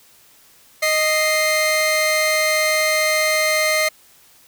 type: tone pair together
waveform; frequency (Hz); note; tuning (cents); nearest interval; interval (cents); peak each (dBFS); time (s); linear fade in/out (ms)
sawtooth; 622 / 2095; D#5 / C7; -1 / +2; octave + major sixth; 2103; -15; 0.82-3.89; 10
effects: white hiss -51 dBFS RMS until 4.47 s